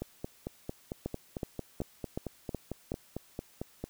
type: two click trains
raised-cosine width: 2 ms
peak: -20 / -22 dBFS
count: 6 / 18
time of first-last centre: 1.06-2.919 / 0.02-3.84 s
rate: 2.69 / 4.45 Hz
effects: white hiss -61 dBFS RMS until 3.89 s